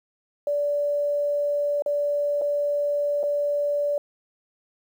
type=tone with dropouts; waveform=sine; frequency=580 Hz; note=D5; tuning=22 cents flat; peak=-21 dBFS; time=0.47-3.98 s; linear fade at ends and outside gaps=2 ms; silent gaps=1.822-1.861 / 2.414-2.418 / 3.231-3.236 s; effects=9-bit